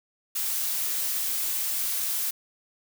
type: noise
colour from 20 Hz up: blue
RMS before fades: -28 dBFS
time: 0.35-2.31 s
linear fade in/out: 10 ms
effects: none